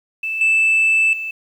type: tone with level steps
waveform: sine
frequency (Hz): 2637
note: E7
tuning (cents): 0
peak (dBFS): -20 / -10 / -23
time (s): 0.23-1.31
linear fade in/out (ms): 5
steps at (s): 0.41 / 1.13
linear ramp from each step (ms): 2
effects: tanh soft clip ceiling -10 dBFS + 8-bit